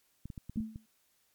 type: clicks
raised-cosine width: 5 ms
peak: -30 dBFS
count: 7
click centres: 0.256 / 0.302 / 0.378 / 0.496 / 0.56 / 0.605 / 0.759 s
type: tone with exponential decay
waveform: sine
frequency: 220 Hz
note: A3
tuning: in tune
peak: -27 dBFS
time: 0.57-0.86 s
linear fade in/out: 5 ms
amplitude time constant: 61 ms
effects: white hiss -72 dBFS RMS until 1.34 s + MP3 96 kbps